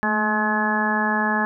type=harmonic tone with a mistuned harmonic; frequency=212.8 Hz; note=G#3; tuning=42 cents sharp; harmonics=1 / 2 / 3 / 4 / 5 / 6 / 7 / 8; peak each=-24 / -32 / -31 / -25 / -28 / -32 / -35 / -23 dBFS; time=0.03-1.45 s; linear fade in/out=0 ms; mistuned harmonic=1; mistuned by=+43 cents; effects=none